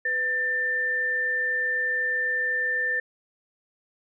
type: tone pair together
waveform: sine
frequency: 500.1 / 1786 Hz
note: B4 / A6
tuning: +22 / +25 cents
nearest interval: octave + minor seventh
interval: 2203 cents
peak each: -35 / -23 dBFS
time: 0.05-3 s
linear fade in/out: 5 ms
effects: none